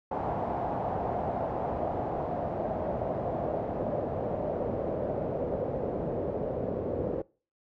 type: noise with low-pass filter sweep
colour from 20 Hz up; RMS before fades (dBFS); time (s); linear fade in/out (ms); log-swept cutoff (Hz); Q
pink; -31; 0.11-7.22; 5; 790 to 500; 3.5
effects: noise-tail reverb RT60 0.4 s tail -24 dB re dry + high-pass 80 Hz 12 dB/octave